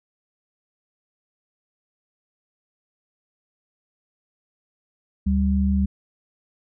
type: tone pair together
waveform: sine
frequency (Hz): 73.4 / 195.95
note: D2 / G3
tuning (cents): 0 / 0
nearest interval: octave + perfect fourth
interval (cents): 1700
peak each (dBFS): -20 / -20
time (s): 5.26-5.86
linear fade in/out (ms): 10
effects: none